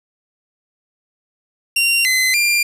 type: tone with pitch steps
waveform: sawtooth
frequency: 2762 / 2042 / 2389 Hz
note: F7 / C7 / D7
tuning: -20 / -43 / +29 cents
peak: -10 dBFS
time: 1.76-2.63 s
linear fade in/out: 5 ms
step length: 290 ms
effects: resampled to 32000 Hz + 8-bit